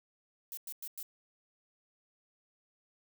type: noise bursts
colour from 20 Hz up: violet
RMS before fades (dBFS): -42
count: 4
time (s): 0.52-1.028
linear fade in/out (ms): 0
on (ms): 52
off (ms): 100
effects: none